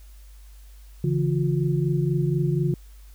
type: tone cluster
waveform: sine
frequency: 141.7 / 165.8 / 356.1 Hz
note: C#3 / E3 / F4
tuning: +38 / +10 / +34 cents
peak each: -22 / -25 / -28 dBFS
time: 1.04-2.74 s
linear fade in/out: 2 ms
effects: added 50 Hz sine -43 dBFS peak until 3.14 s + white hiss -58 dBFS RMS until 3.14 s